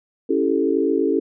sine chord, A dominant seventh, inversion first, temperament equal, 277.2 / 329.6 / 392 / 440 Hz, C#4 / E4 / G4 / A4, 0 / 0 / 0 / 0 cents, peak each -22 dBFS, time 0.29-1.2 s, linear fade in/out 10 ms, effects none

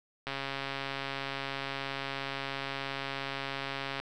click train, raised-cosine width 0.3 ms, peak -19 dBFS, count 512, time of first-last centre 0.27-4 s, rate 137 Hz, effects none

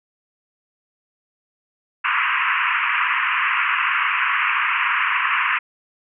pink band-pass noise, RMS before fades -20 dBFS, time 2.04-5.59 s, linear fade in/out 10 ms, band 990 to 2800 Hz, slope 96 dB/octave, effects none

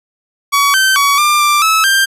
sawtooth tone with pitch steps, 1130 / 1547 / 1129 / 1193 / 1182 / 1300 / 1582 Hz, C#6 / G6 / C#6 / D6 / D6 / E6 / G6, +33 / -23 / +31 / +27 / +11 / -24 / +15 cents, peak -5 dBFS, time 0.52-2.06 s, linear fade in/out 20 ms, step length 220 ms, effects resampled to 32000 Hz

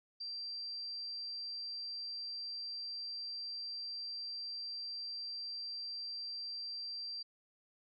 sine tone, 4709 Hz, D8, 4 cents sharp, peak -40 dBFS, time 0.2-7.23 s, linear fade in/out 10 ms, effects none

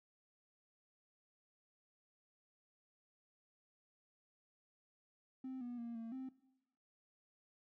triangle tone with pitch steps, 260.8 / 242.8 / 234.3 / 227.9 / 261.8 Hz, C4 / B3 / A#3 / A#3 / C4, -5 / -29 / +9 / -39 / +1 cents, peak -40 dBFS, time 5.44-6.29 s, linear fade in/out 5 ms, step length 170 ms, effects noise-tail reverb RT60 0.8 s tail -19 dB re dry + tanh soft clip ceiling -38 dBFS

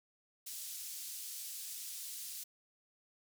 white band-pass noise, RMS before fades -45 dBFS, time 0.46-2.44 s, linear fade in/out 10 ms, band 4400 to 15000 Hz, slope 12 dB/octave, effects none

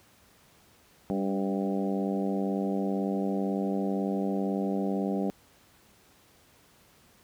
harmonic tone with a mistuned harmonic, 98 Hz, G2, in tune, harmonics 2 / 3 / 4 / 5 / 6 / 7 / 8, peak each -29 / -33 / -35 / -37 / -39 / -40 / -41 dBFS, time 1.1-5.3 s, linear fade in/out 0 ms, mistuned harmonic 3, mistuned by -36 cents, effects pink hiss -60 dBFS RMS until 7.23 s + high-pass 60 Hz 12 dB/octave

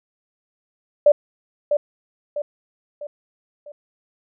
sine tone with echo, 587.3 Hz, D5, in tune, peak -8 dBFS, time 1.06-1.12 s, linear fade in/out 5 ms, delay 650 ms, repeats 4, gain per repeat -7 dB, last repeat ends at 3.72 s, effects none

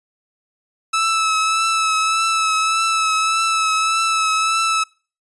sawtooth tone with vibrato, 1307 Hz, E6, 15 cents flat, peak -12 dBFS, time 0.93-4.84 s, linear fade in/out 10 ms, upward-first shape triangle, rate 1.7 Hz, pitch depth 29 cents each way, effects noise-tail reverb RT60 0.4 s tail -26 dB re dry + resampled to 24000 Hz

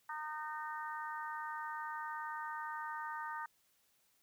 harmonic tone, 306.4 Hz, D#4, 27 cents flat, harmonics 3 / 4 / 5 / 6, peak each -43 / -45 / -47 / -49 dBFS, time 0.09-3.46 s, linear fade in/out 5 ms, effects white hiss -74 dBFS RMS until 4.22 s

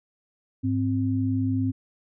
sine tone pair together, 103.83 / 261.9 Hz, G#2 / C4, 0 / +2 cents, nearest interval octave + major third, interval 1602 cents, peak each -25 / -24 dBFS, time 0.63-1.72 s, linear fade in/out 20 ms, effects none

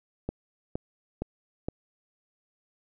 click train, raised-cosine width 2 ms, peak -17 dBFS, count 4, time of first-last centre 0.29-1.685 s, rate 2.15 Hz, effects none

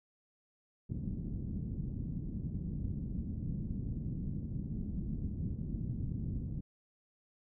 white low-pass noise, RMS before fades -38 dBFS, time 0.89-6.61 s, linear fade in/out 10 ms, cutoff 210 Hz, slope 24 dB/octave, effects none

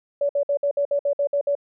sine tone bursts, 570 Hz, C#5, 48 cents sharp, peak -18 dBFS, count 10, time 0.21-1.552 s, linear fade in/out 5 ms, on 82 ms, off 58 ms, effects none

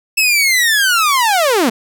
sawtooth linear sweep, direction down, 2637 to 205.2 Hz, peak -7 dBFS, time 0.17-1.7 s, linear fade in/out 10 ms, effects none

